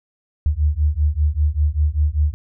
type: beating tone pair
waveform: sine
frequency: 72.6 / 77.7 Hz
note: D2 / D#2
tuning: -19 / -2 cents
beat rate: 5.1 Hz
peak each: -18 dBFS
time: 0.46-2.34 s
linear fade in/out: 0 ms
effects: none

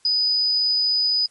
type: tone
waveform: sine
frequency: 4978 Hz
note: D#8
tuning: in tune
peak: -17 dBFS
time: 0.05-1.26 s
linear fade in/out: 2 ms
effects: white hiss -59 dBFS RMS until 1.3 s + MP3 48 kbps

